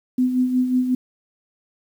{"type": "tone with tremolo", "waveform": "sine", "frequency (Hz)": 253, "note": "B3", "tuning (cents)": 42, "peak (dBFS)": -14, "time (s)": [0.18, 0.95], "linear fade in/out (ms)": 5, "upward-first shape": "sine", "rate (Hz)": 5.5, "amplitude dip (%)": 55, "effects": ["8-bit"]}